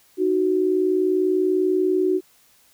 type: tone pair together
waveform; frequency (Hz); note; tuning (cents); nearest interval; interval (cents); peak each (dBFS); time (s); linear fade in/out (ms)
sine; 311.1 / 371.2; D#4 / F#4; 0 / +6; minor third; 306; -23 / -18; 0.17-2.21; 50
effects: white hiss -57 dBFS RMS until 2.73 s